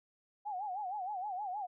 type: tone with vibrato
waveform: sine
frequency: 783 Hz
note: G5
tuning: 2 cents flat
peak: -36 dBFS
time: 0.45-1.67 s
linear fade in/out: 20 ms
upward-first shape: sine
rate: 6.4 Hz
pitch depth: 150 cents each way
effects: none